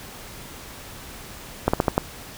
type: slowing click train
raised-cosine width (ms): 1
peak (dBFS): -3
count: 5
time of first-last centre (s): 1.68-1.98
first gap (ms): 55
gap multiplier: 1.21
effects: pink hiss -40 dBFS RMS until 2.37 s